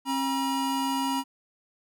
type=tone pair together; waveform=square; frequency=269.4 / 960 Hz; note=C#4 / B5; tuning=-49 / -49 cents; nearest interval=octave + minor seventh; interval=2200 cents; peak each=-29 / -29 dBFS; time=0.05-1.24 s; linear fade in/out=50 ms; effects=none